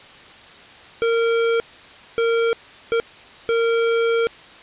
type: tone bursts at uneven times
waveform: square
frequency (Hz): 461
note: A#4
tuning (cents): -19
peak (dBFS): -17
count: 4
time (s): 1.02-1.6 / 2.18-2.53 / 2.92-3 / 3.49-4.27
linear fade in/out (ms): 0
effects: white hiss -43 dBFS RMS until 4.62 s + resampled to 8000 Hz